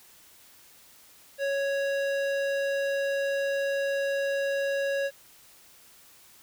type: tone with band-pass filter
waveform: square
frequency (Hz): 554.4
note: C#5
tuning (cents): 0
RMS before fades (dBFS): -28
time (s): 1.38-5.11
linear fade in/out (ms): 50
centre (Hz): 1200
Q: 0.56
effects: white hiss -55 dBFS RMS until 6.42 s